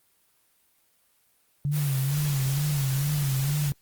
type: tone with vibrato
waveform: sine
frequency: 140.6 Hz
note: C#3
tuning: 25 cents sharp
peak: -23 dBFS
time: 1.65-3.72 s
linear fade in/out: 0 ms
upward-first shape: sine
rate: 2.2 Hz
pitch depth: 100 cents each way
type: noise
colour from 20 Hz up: white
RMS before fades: -35 dBFS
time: 1.71-3.73 s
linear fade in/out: 50 ms
effects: white hiss -66 dBFS RMS until 3.81 s + Opus 32 kbps